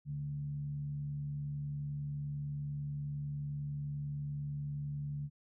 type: tone with frequency modulation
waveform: sine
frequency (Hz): 144.7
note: D3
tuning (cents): -25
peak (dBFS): -36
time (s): 0.05-5.3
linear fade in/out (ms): 50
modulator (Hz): 71.2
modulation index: 0.28
effects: none